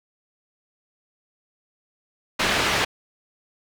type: low-pass noise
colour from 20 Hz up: white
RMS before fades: -22 dBFS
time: 2.39-2.85 s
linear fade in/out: 10 ms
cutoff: 3000 Hz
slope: 12 dB/octave
effects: none